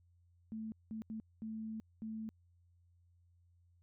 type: tone bursts at uneven times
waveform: sine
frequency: 220 Hz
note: A3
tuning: in tune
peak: -40 dBFS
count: 5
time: 0.52-0.72 / 0.91-1.02 / 1.1-1.2 / 1.42-1.8 / 2.02-2.29 s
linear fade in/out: 0 ms
effects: added 87 Hz sine -66 dBFS peak until 3.82 s